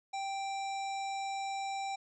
harmonic tone, 784 Hz, G5, in tune, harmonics 1 / 3 / 5 / 7 / 9 / 10, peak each -35 / -45 / -48 / -53 / -53 / -58 dBFS, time 0.13-1.96 s, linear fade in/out 10 ms, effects none

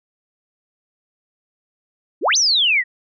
sine exponential two-way sweep, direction up then down, 250 to 6320 to 1846 Hz, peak -13 dBFS, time 2.21-2.84 s, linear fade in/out 50 ms, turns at 2.37 s, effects none

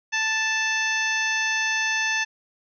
harmonic tone, 880 Hz, A5, in tune, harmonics 1 / 2 / 3 / 4 / 5 / 6 / 7, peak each -32 / -24 / -27 / -34 / -38 / -36 / -32 dBFS, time 0.12-2.25 s, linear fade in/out 20 ms, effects none

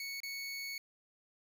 25% pulse tone with dropouts, 2217 Hz, C#7, in tune, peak -36 dBFS, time 0-0.78 s, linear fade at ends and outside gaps 2 ms, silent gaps 0.203-0.232 s, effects none

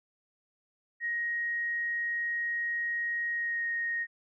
sine tone with pitch glide, 1881 to 1864.8 Hz, A#6 to A#6, +15 to 0 cents, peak -29 dBFS, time 1-4.07 s, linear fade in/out 50 ms, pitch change -15 cents, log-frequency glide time 3.31-3.66 s, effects none

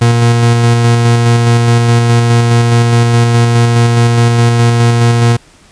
40% pulse tone with tremolo, 117.9 Hz, A#2, 20 cents sharp, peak -4 dBFS, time 0.01-5.37 s, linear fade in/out 10 ms, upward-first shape square, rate 4.8 Hz, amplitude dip 25%, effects pink hiss -43 dBFS RMS until 5.71 s + resampled to 22050 Hz

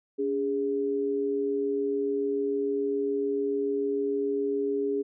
sine tone pair together, 283.1 / 410 Hz, C#4 / G#4, +37 / -22 cents, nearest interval tritone, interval 641 cents, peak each -31 / -26 dBFS, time 0.18-5.03 s, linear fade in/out 20 ms, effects none

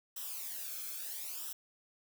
blue noise with flanger, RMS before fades -42 dBFS, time 0.16-1.53 s, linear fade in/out 5 ms, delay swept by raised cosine 0.44 to 1.07 ms, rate 0.74 Hz, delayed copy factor -0.75, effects none

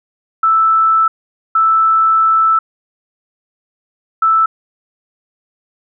sine tone bursts at uneven times, 1318.5 Hz, E6, in tune, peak -8 dBFS, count 3, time 0.43-1.08 / 1.55-2.59 / 4.22-4.46 s, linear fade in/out 5 ms, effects none

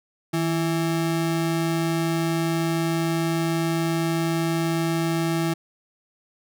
square ring-modulated tone, 246.9 Hz, B3, in tune, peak -19 dBFS, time 0.33-5.54 s, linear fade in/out 10 ms, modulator 86.4 Hz, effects none

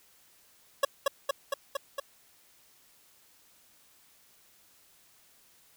25% pulse tone with echo, 556 Hz, C#5, 5 cents sharp, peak -17 dBFS, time 0.83-0.85 s, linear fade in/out 5 ms, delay 230 ms, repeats 5, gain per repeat -2 dB, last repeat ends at 2 s, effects white hiss -62 dBFS RMS until 5.76 s

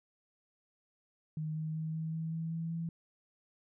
sine tone with pitch steps, 155.56 / 157 / 158.46 / 159.93 / 161.42 / 162.92 / 164.43 / 165.96 Hz, D#3 / D#3 / D#3 / D#3 / E3 / E3 / E3 / E3, 0 / +16 / +32 / +48 / -36 / -20 / -4 / +12 cents, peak -34 dBFS, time 1.37-2.89 s, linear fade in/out 2 ms, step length 190 ms, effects none

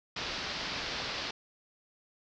white low-pass noise, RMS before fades -37 dBFS, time 0.16-1.31 s, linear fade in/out 5 ms, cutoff 5200 Hz, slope 48 dB/octave, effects none

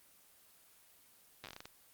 slowing click train, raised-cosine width 0.2 ms, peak -29 dBFS, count 10, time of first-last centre 1.44-1.656 s, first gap 8 ms, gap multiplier 1.26, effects white hiss -64 dBFS RMS until 1.93 s + Opus 24 kbps

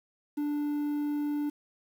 triangle tone with quantisation, 293.7 Hz, D4, in tune, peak -26 dBFS, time 0.37-1.5 s, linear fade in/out 10 ms, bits 9, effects none

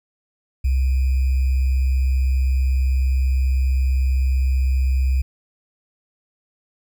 sine tone with sample-and-hold, 65.41 Hz, C2, in tune, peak -15 dBFS, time 0.64-5.22 s, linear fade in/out 10 ms, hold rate 2450 Hz, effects none

